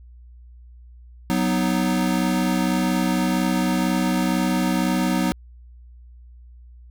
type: chord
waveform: square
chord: B major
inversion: second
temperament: equal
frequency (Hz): 185 / 246.9 / 311.1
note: F#3 / B3 / D#4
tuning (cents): 0 / 0 / 0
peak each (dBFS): -23 / -24 / -26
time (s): 1.3-5.32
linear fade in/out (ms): 0
effects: added 60 Hz sine -42 dBFS peak until 6.9 s